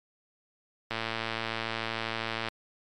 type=click train; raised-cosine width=0.3 ms; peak=-15 dBFS; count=179; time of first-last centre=0.91-2.485 s; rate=113 Hz; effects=MP3 96 kbps